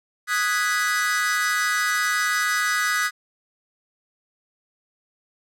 45% pulse chord, G# minor seventh, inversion second, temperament equal, 1244.5 / 1480 / 1661.2 / 1975.5 Hz, D#6 / F#6 / G#6 / B6, 0 / 0 / 0 / 0 cents, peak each -26 dBFS, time 0.27-3.11 s, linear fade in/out 50 ms, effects low-pass 12000 Hz 12 dB/octave

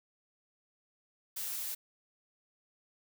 blue noise, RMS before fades -38 dBFS, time 1.36-1.75 s, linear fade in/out 10 ms, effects none

